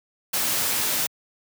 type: noise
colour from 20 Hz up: white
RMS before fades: -24 dBFS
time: 0.33-1.07 s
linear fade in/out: 10 ms
effects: high-pass 100 Hz 12 dB/octave